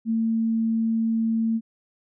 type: tone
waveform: sine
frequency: 225.4 Hz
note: A3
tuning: 42 cents sharp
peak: -20 dBFS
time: 0.05-1.61 s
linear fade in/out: 50 ms
effects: none